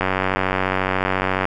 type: click train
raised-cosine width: 0.5 ms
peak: -4 dBFS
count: 137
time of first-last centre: 0.01-1.454 s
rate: 94.2 Hz
effects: none